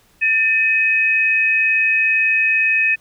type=tone pair together; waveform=sine; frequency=1791.1 / 2533 Hz; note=A6 / D#7; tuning=+30 / +30 cents; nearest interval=tritone; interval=600 cents; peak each=-19 / -14 dBFS; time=0.21-2.96 s; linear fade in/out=20 ms; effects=pink hiss -55 dBFS RMS until 3 s